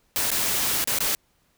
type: noise with dropouts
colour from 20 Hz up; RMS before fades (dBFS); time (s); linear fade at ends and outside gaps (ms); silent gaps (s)
white; -24; 0.16-1.15; 0; 0.304-0.316 / 0.841-0.874 / 0.987-1.005
effects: pink hiss -66 dBFS RMS until 1.57 s